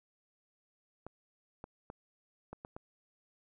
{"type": "clicks", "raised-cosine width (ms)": 1, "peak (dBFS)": -30, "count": 6, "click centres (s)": [1.066, 1.641, 1.901, 2.53, 2.649, 2.765], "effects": []}